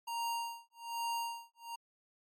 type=tone with tremolo; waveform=square; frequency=932.3 Hz; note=A#5; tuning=in tune; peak=-34 dBFS; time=0.07-1.76 s; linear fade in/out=10 ms; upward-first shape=sine; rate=1.2 Hz; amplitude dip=100%; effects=MP3 64 kbps